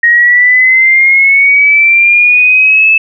sine linear sweep, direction up, 1871 to 2625 Hz, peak -3 dBFS, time 0.03-2.98 s, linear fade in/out 5 ms, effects none

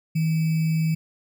sine tone with sample-and-hold, 160.4 Hz, E3, 47 cents flat, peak -19 dBFS, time 0.15-0.95 s, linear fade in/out 10 ms, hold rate 2450 Hz, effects none

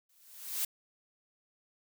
blue noise with exponential growth, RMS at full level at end -30 dBFS, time 0.09-0.65 s, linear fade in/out 5 ms, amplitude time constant 120 ms, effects none

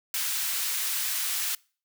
white high-pass noise, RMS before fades -29 dBFS, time 0.14-1.55 s, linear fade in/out 2 ms, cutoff 1400 Hz, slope 12 dB/octave, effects noise-tail reverb RT60 0.4 s tail -25 dB re dry

